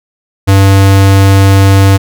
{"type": "tone", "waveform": "square", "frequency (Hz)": 97.6, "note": "G2", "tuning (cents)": -7, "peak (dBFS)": -3, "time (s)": [0.47, 1.98], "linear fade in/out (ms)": 20, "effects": []}